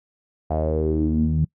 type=tone with low-pass filter sweep; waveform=sawtooth; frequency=78.3 Hz; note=D#2; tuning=11 cents sharp; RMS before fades=-21 dBFS; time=0.5-1.45 s; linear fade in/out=10 ms; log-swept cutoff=720 to 160 Hz; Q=6.9; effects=noise-tail reverb RT60 0.1 s tail -24 dB re dry